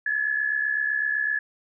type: tone with amplitude modulation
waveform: sine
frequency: 1708 Hz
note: G#6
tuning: 48 cents sharp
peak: -19 dBFS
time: 0.06-1.39 s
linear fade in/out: 5 ms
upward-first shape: sine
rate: 67.9 Hz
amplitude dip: 70%
effects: none